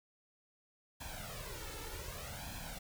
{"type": "noise with flanger", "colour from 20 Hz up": "pink", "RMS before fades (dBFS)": -45, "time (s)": [1, 2.79], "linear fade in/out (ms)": 10, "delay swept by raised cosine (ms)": [1.2, 2.3], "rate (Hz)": 0.65, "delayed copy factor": 0.8, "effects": []}